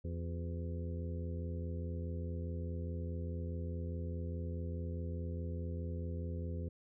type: harmonic tone with a mistuned harmonic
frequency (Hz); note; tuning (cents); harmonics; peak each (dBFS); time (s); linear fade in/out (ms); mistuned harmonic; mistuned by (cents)
84.8; E2; +50; 1 / 2 / 3 / 4 / 5 / 6; -38 / -45 / -49 / -52 / -52 / -51; 0.04-6.69; 10; 4; +86
effects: none